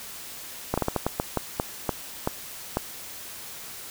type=slowing click train; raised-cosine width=1 ms; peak=-9 dBFS; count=12; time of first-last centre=0.74-2.771 s; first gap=36 ms; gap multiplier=1.3; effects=white hiss -40 dBFS RMS until 3.9 s